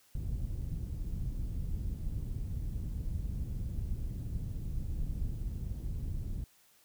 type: low-pass noise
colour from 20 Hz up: pink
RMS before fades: -36 dBFS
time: 0.15-6.44 s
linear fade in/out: 2 ms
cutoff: 120 Hz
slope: 12 dB/octave
effects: white hiss -65 dBFS RMS until 6.84 s